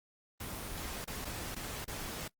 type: noise with dropouts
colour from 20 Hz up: pink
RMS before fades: -41 dBFS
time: 0.4-2.28 s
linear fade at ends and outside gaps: 5 ms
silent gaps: 1.046-1.075 / 1.248-1.252 / 1.549-1.562 / 1.846-1.878 s
effects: noise-tail reverb RT60 0.1 s tail -23 dB re dry + Opus 24 kbps